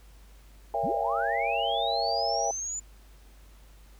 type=chord; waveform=sine; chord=A# diminished seventh; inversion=none; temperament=just; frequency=466.2 / 559.4 / 671.3 / 805.5 Hz; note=A#4 / C#5 / E5 / G5; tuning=0 / +16 / +31 / +47 cents; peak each=-35 / -34 / -30 / -29 dBFS; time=0.74-2.51 s; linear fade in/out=2 ms
type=linear sweep; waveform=sine; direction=up; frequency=104.5 to 7090 Hz; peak=-31 dBFS; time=0.83-2.8 s; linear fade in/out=10 ms
effects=added 50 Hz sine -50 dBFS peak until 3.99 s + pink hiss -60 dBFS RMS until 3.99 s